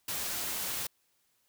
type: noise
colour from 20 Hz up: white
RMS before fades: -35 dBFS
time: 0.08-0.87 s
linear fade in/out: 5 ms
effects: white hiss -73 dBFS RMS until 1.48 s